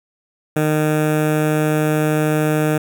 15% pulse tone with notch filter, 153.4 Hz, D#3, 24 cents flat, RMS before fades -17 dBFS, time 0.56-2.78 s, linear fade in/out 5 ms, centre 4500 Hz, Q 0.81, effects none

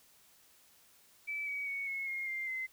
sine tone with pitch steps, 2310 / 2266 / 2224 / 2182 / 2140 / 2100 / 2060 Hz, D7 / C#7 / C#7 / C#7 / C7 / C7 / C7, -29 / +37 / +5 / -28 / +38 / +6 / -28 cents, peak -35 dBFS, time 1.27-2.67 s, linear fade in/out 20 ms, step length 200 ms, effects white hiss -64 dBFS RMS until 2.72 s

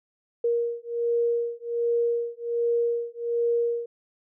sine beating tone pair, 470 / 471.3 Hz, A#4 / A#4, +14 / +19 cents, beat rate 1.3 Hz, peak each -26 dBFS, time 0.44-3.86 s, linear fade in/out 5 ms, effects none

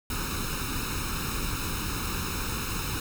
pink noise with comb filter, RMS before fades -31 dBFS, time 0.1-3 s, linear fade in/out 2 ms, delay 0.76 ms, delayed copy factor +0.8, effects none

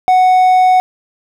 triangle tone with hard clipping, 740 Hz, F#5, in tune, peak -7 dBFS, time 0.08-0.8 s, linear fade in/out 0 ms, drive 6 dB, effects none

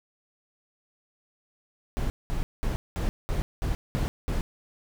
brown noise bursts, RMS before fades -27 dBFS, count 8, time 1.97-4.41 s, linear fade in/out 0 ms, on 130 ms, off 200 ms, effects none

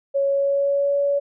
sine tone with pitch glide, 554.4 to 566 Hz, C#5 to C#5, 0 to +36 cents, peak -17 dBFS, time 0.14-1.2 s, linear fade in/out 20 ms, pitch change +36 cents, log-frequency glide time 0.26-0.98 s, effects none

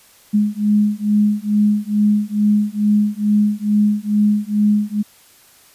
sine beating tone pair, 207.7 / 210 Hz, G#3 / G#3, 0 / +19 cents, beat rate 2.3 Hz, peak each -16 dBFS, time 0.33-5.03 s, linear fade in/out 20 ms, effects white hiss -49 dBFS RMS until 5.74 s + resampled to 32000 Hz

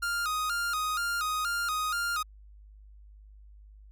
45% pulse tone with vibrato, 1322 Hz, E6, 5 cents sharp, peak -28 dBFS, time 0.02-2.23 s, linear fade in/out 10 ms, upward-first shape square, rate 2.1 Hz, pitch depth 99 cents each way, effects added 51 Hz sine -49 dBFS peak until 3.91 s

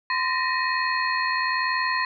sine tone cluster, 1029 / 1809 / 1890 / 2518 / 4272 Hz, C6 / A6 / A#6 / D#7 / C8, -29 / +48 / +23 / +20 / +35 cents, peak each -25 / -30 / -27 / -32 / -32 dBFS, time 0.1-2.05 s, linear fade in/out 2 ms, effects none

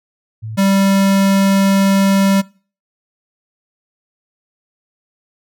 sine / square tone pair in turn, 110 / 195.5 Hz, A2 / G3, 0 / -4 cents, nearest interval minor seventh, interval 996 cents, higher second, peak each -23 / -11 dBFS, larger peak second, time 0.42-0.57 / 0.57-2.42 s, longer second, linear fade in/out 20 ms, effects noise-tail reverb RT60 0.4 s tail -23 dB re dry

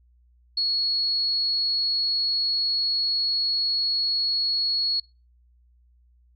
sine tone, 4346 Hz, C#8, 35 cents flat, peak -21 dBFS, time 0.57-5 s, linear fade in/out 5 ms, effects noise-tail reverb RT60 0.3 s tail -25 dB re dry + added 60 Hz sine -56 dBFS peak until 6.35 s

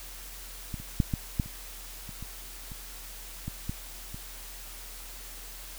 clicks, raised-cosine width 5 ms, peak -22 / -29 / -10 / -15 / -13 / -30 / -29 / -28 / -30 / -21 / -19 / -27 dBFS, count 12, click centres 0.742 / 0.8 / 1.002 / 1.138 / 1.398 / 1.46 / 2.092 / 2.226 / 2.718 / 3.48 / 3.695 / 4.145 s, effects added 41 Hz sine -45 dBFS peak until 5.78 s + white hiss -45 dBFS RMS until 5.78 s

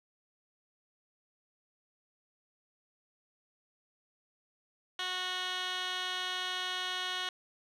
15% pulse tone with band-pass filter, 366.9 Hz, F#4, 15 cents flat, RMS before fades -36 dBFS, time 4.99-7.29 s, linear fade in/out 2 ms, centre 2800 Hz, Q 2.7, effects none

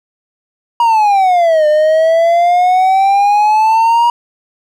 triangle exponential two-way sweep, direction down then up, 955 to 601 to 955 Hz, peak -5 dBFS, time 0.8-4.1 s, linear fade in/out 2 ms, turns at 1.67 s, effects none

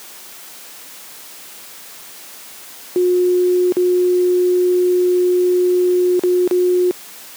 sine tone with dropouts, 360.1 Hz, F#4, 47 cents flat, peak -11 dBFS, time 2.96-6.91 s, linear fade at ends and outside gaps 0 ms, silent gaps 3.722-3.768 / 6.194-6.236 / 6.476-6.511 s, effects white hiss -37 dBFS RMS until 7.36 s + high-pass 200 Hz 12 dB/octave

